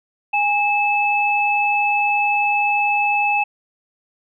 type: tone pair together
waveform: sine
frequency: 822.4 / 2611 Hz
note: G#5 / E7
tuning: -17 / -17 cents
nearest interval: octave + minor sixth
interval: 2000 cents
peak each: -18 dBFS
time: 0.33-3.44 s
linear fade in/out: 10 ms
effects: none